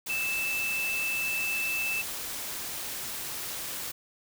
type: tone in noise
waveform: sine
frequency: 2637 Hz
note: E7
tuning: in tune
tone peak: -28 dBFS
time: 0.09-2.02 s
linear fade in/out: 10 ms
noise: white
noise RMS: -36 dBFS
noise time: 0.06-3.92 s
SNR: +5 dB
effects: none